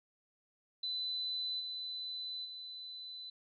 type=tone with level steps; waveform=sine; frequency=4008 Hz; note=B7; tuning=25 cents sharp; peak=-35 / -39 / -44 dBFS; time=0.83-3.3 s; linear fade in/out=5 ms; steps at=1.59 / 2.44 s; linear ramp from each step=20 ms; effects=none